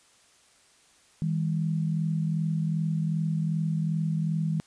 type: tone pair together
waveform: sine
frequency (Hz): 160 / 202.6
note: D#3 / G#3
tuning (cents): +49 / -43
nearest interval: major third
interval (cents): 408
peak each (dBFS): -25 / -32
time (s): 1.22-4.6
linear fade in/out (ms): 0
effects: white hiss -60 dBFS RMS until 4.66 s + resampled to 22050 Hz